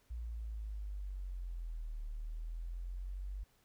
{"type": "linear two-way sweep", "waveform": "sine", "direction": "down then up", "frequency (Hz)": [58.9, 37.26, 48.97], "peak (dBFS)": -39, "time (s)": [0.1, 3.44], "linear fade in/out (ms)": 10, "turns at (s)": 2.05, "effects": ["pink hiss -72 dBFS RMS until 3.64 s"]}